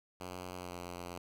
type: tone with pitch glide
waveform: 5% pulse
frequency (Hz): 90.6 to 88.22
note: F#2 to F2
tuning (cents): -36 to +18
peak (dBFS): -31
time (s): 0.2-1.18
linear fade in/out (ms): 5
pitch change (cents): -46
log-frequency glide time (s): 0.55-0.75
effects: none